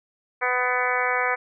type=harmonic tone; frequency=249.7 Hz; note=B3; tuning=19 cents sharp; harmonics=2 / 3 / 4 / 5 / 6 / 7 / 8 / 9; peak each=-29 / -29 / -29 / -29 / -29 / -29 / -29 / -29 dBFS; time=0.41-1.36 s; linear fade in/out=20 ms; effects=none